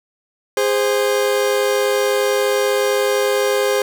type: tone pair together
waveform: 40% pulse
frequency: 410 / 521.5 Hz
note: G#4 / C5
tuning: -22 / -6 cents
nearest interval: major third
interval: 416 cents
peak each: -17 dBFS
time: 0.57-3.82 s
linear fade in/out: 2 ms
effects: none

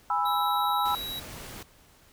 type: chord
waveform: sine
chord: E major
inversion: first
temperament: just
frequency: 824.1 / 988.9 / 1318.5 Hz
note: G#5 / B5 / E6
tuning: -14 / +2 / 0 cents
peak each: -28 dBFS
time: 0.1-0.95 s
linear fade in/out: 2 ms
type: tone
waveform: square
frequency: 3872 Hz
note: B7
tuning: 35 cents flat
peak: -34 dBFS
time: 0.25-1.2 s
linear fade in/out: 10 ms
type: noise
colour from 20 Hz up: pink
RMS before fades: -42 dBFS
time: 0.85-1.63 s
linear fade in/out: 5 ms
effects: pink hiss -58 dBFS RMS until 2.12 s

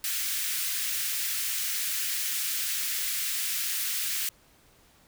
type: high-pass noise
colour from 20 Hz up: white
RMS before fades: -30 dBFS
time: 0.04-4.29 s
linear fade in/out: 2 ms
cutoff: 1600 Hz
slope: 24 dB/octave
effects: pink hiss -60 dBFS RMS until 5.07 s

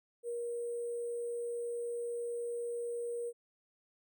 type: tone with sample-and-hold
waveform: sine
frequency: 474.6 Hz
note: A#4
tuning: 31 cents sharp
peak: -35 dBFS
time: 0.23-3.33 s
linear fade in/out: 50 ms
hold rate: 8820 Hz
effects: none

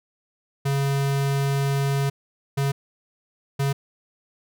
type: tone bursts at uneven times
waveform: square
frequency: 138.8 Hz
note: C#3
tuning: 3 cents sharp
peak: -21 dBFS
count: 3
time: 0.65-2.1 / 2.57-2.72 / 3.59-3.73 s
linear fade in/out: 10 ms
effects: none

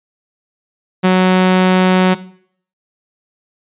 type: tone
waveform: sawtooth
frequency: 185 Hz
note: F#3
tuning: in tune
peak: -4 dBFS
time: 1.03-2.15 s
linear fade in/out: 20 ms
effects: noise-tail reverb RT60 0.6 s tail -17 dB re dry + resampled to 8000 Hz

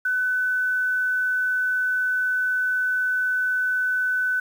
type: tone with quantisation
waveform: sine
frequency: 1504 Hz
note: F#6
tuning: 28 cents sharp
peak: -20 dBFS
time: 0.05-4.4 s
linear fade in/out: 5 ms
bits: 8
effects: none

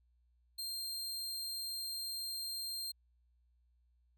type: tone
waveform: sawtooth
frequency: 4186 Hz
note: C8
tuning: in tune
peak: -36 dBFS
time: 0.58-2.92 s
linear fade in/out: 10 ms
effects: added 60 Hz sine -69 dBFS peak until 4.17 s

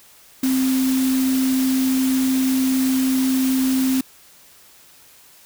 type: tone in noise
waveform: sine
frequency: 261.6 Hz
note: C4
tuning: in tune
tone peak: -16 dBFS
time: 0.43-4.01 s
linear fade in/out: 5 ms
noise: white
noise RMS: -29 dBFS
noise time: 0.43-4.01 s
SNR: +10 dB
effects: white hiss -49 dBFS RMS until 5.45 s

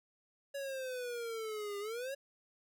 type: exponential two-way sweep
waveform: square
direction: down then up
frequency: 563 to 401.1 to 563 Hz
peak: -39 dBFS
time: 0.54-2.15 s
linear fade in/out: 10 ms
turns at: 1.79 s
effects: none

